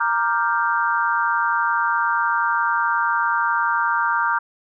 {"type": "chord", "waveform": "sine", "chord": "G minor seventh", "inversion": "first", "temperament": "equal with one note detuned", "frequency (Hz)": [932.3, 1180.1, 1396.9, 1568], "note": ["Bb5", "D6", "F6", "G6"], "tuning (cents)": [0, 8, 0, 0], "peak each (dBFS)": [-22, -23, -23, -24], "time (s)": [0, 4.39], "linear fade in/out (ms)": 10, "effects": []}